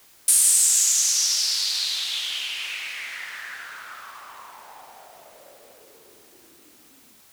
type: noise with low-pass filter sweep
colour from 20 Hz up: violet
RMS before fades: -26 dBFS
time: 0.28-7.2 s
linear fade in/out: 2 ms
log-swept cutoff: 9600 to 230 Hz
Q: 4.5
effects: white hiss -54 dBFS RMS until 7.32 s